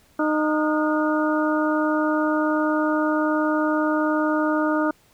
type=harmonic tone with a mistuned harmonic; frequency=307.1 Hz; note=D#4; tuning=23 cents flat; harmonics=1 / 2 / 3 / 4 / 5; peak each=-21 / -25 / -29 / -28 / -29 dBFS; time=0.19-4.91 s; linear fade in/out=5 ms; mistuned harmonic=5; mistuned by=-110 cents; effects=pink hiss -58 dBFS RMS until 5.13 s